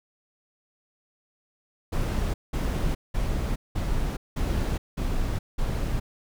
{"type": "noise bursts", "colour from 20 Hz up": "brown", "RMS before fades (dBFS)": -26, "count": 7, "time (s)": [1.92, 6], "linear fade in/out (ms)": 10, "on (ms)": 420, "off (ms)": 190, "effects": []}